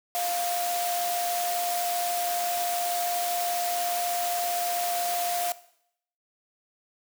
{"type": "tone in noise", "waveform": "sine", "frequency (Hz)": 702, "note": "F5", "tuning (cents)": 9, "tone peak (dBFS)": -27, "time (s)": [0.15, 5.52], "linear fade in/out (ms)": 0, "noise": "white", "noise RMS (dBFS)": -32, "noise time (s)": [0.15, 5.52], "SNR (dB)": 2, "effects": ["noise-tail reverb RT60 0.7 s tail -17 dB re dry", "high-pass 400 Hz 12 dB/octave"]}